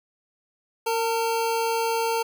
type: tone pair together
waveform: square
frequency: 458.9 / 900 Hz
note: A#4 / A5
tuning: -27 / +39 cents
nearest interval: octave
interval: 1166 cents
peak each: -26 dBFS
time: 0.86-2.23 s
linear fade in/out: 10 ms
effects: 10-bit